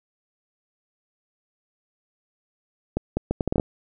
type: accelerating click train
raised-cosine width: 2 ms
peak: -9 dBFS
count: 9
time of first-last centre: 2.97-3.598 s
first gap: 200 ms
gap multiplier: 0.7
effects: none